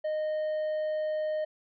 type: tone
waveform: triangle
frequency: 617 Hz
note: D#5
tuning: 15 cents flat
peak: -26 dBFS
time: 0.04-1.45 s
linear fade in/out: 10 ms
effects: resampled to 11025 Hz